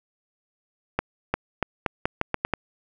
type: accelerating click train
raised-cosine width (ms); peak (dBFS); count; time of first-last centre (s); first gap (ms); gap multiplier
0.5; -7; 9; 0.99-2.537; 350; 0.82
effects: none